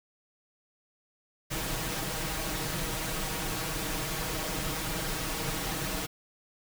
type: noise with comb filter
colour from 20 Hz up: pink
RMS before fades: -33 dBFS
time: 1.5-6.07 s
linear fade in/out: 20 ms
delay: 6.3 ms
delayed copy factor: +0.7
effects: none